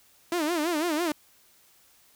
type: tone with vibrato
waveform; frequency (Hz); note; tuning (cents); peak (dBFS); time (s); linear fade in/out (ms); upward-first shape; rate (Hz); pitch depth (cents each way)
sawtooth; 324.4; E4; -28; -21; 0.32-1.12; 2; sine; 6; 160
effects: white hiss -60 dBFS RMS until 2.15 s